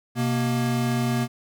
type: tone pair together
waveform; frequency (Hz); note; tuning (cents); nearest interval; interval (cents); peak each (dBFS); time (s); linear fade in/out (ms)
square; 127.1 / 236.6; C3 / A#3; -50 / +26; major seventh; 1076; -25; 0.15-1.28; 50
effects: none